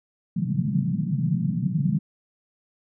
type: band-pass noise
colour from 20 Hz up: white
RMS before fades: -24 dBFS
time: 0.36-1.99 s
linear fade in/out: 10 ms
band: 130 to 200 Hz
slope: 48 dB/octave
effects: none